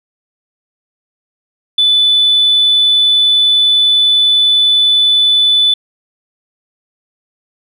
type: tone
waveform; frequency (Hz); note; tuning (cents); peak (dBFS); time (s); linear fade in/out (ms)
sine; 3490; A7; -15; -6; 1.78-5.74; 5
effects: tanh soft clip ceiling -2 dBFS